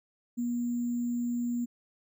sine tone with sample-and-hold, 240.1 Hz, B3, 49 cents flat, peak -28 dBFS, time 0.37-1.66 s, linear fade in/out 20 ms, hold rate 7350 Hz, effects none

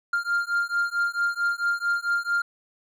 triangle beating tone pair, 1396.9 / 1401.4 Hz, F6 / F6, 0 / +6 cents, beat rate 4.5 Hz, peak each -24 dBFS, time 0.13-2.42 s, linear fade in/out 5 ms, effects none

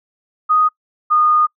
sine tone pair in turn, 1244.5 / 1226.7 Hz, D#6 / D#6, 0 / -25 cents, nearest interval unison, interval 25 cents, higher first, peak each -10 dBFS, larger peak neither, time 0.49-0.69 / 1.1-1.47 s, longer second, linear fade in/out 20 ms, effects noise-tail reverb RT60 0.1 s tail -24 dB re dry

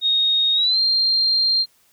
sine tone with pitch glide, 3729 to 4186 Hz, A#7 to C8, 0 to 0 cents, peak -15 dBFS, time 0.01-1.66 s, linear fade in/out 50 ms, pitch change +200 cents, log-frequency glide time 0.54-0.79 s, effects white hiss -59 dBFS RMS until 1.92 s

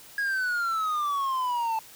triangle exponential sweep, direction down, 1661 to 878 Hz, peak -23 dBFS, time 0.18-1.79 s, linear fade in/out 2 ms, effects white hiss -49 dBFS RMS until 1.95 s

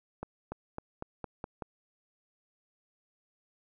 accelerating click train, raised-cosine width 1 ms, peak -23 dBFS, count 7, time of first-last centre 0.23-1.622 s, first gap 290 ms, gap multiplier 0.91, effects none

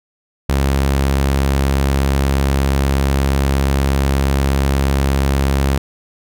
sawtooth tone, 68.4 Hz, C#2, 23 cents flat, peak -9 dBFS, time 0.49-5.78 s, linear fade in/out 5 ms, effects none

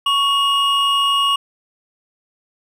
triangle tone pair together, 1114 / 2866 Hz, C#6 / F7, +8 / +44 cents, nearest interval octave + major third, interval 1636 cents, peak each -15 / -15 dBFS, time 0.06-1.36 s, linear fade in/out 5 ms, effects none

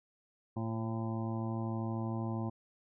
harmonic tone with a mistuned harmonic, 112.7 Hz, A2, 42 cents sharp, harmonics 1 / 2 / 3 / 5 / 6 / 7 / 8 / 9, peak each -36 / -38 / -42 / -49 / -49 / -48 / -50 / -49 dBFS, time 0.56-2.5 s, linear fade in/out 10 ms, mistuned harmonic 5, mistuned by -47 cents, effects none

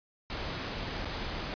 pink noise with dropouts, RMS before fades -36 dBFS, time 0.3-1.54 s, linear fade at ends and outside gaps 0 ms, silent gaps 1.049-1.055 s, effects resampled to 11025 Hz

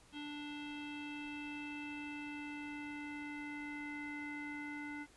square tone with low-pass filter sweep, 293.5 Hz, D4, 1 cent flat, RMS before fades -45 dBFS, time 0.12-5.07 s, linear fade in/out 50 ms, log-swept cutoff 3100 to 1900 Hz, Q 6.1, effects pink hiss -64 dBFS RMS until 5.16 s + resampled to 24000 Hz

